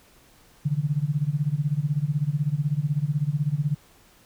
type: tone with tremolo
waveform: sine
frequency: 146.83 Hz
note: D3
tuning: in tune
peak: -18 dBFS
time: 0.65-3.75 s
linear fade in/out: 10 ms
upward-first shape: sine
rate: 16 Hz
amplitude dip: 90%
effects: pink hiss -56 dBFS RMS until 4.25 s